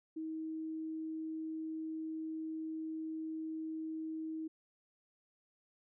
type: tone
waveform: sine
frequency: 317.8 Hz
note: D#4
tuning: 37 cents sharp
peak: -38 dBFS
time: 0.16-4.48 s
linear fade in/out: 10 ms
effects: none